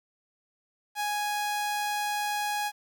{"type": "tone", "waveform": "sawtooth", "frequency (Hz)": 830.6, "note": "G#5", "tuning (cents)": 0, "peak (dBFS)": -24, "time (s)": [0.95, 2.72], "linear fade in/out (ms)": 50, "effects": ["10-bit"]}